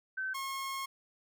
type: tone pair in turn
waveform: sine / sawtooth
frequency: 1536 / 1081.7 Hz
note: G6 / C#6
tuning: -36 / -43 cents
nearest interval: tritone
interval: 607 cents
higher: first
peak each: -33 / -32 dBFS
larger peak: second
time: 0.17-0.34 / 0.34-0.86 s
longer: second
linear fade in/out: 10 ms
effects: none